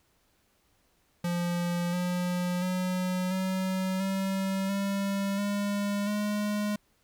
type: tone with pitch steps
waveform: square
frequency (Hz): 174.1 / 178.58 / 183.18 / 187.89 / 192.73 / 197.69 / 202.8 / 208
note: F3 / F3 / F#3 / F#3 / G3 / G3 / G#3 / G#3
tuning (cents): -5 / +39 / -17 / +27 / -29 / +15 / -41 / +3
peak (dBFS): -28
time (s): 1.24-6.76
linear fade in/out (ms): 5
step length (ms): 690
effects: pink hiss -69 dBFS RMS until 7.03 s